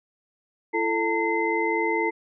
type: tone cluster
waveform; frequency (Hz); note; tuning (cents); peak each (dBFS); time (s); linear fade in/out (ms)
sine; 336.9 / 440.8 / 900 / 2062; E4 / A4 / A5 / C7; +38 / +3 / +39 / -26; -27; 0.73-2.11; 20
effects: none